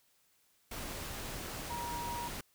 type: tone in noise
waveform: sine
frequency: 951 Hz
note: A#5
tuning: 34 cents sharp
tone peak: -38 dBFS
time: 1.7-2.28 s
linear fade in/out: 5 ms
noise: pink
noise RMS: -42 dBFS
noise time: 0.71-2.41 s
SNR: +1 dB
effects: white hiss -71 dBFS RMS until 2.54 s